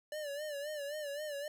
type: tone with vibrato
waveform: square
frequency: 587.3 Hz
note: D5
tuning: in tune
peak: -39 dBFS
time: 0.12-1.48 s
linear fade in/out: 2 ms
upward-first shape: sine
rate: 3.8 Hz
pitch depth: 82 cents each way
effects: none